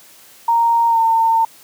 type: tone with pitch glide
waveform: sine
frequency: 929 to 906.2 Hz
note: A#5 to A#5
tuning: -6 to -49 cents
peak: -11 dBFS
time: 0.48-1.45 s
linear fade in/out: 5 ms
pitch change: -43 cents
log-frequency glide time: 0.89-0.99 s
effects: white hiss -45 dBFS RMS until 1.63 s + high-pass 100 Hz 12 dB/octave